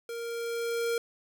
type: tone with level ramp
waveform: square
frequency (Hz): 466.2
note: A#4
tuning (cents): 0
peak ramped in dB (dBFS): -36 to -27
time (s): 0.09-0.98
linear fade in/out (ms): 2
effects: none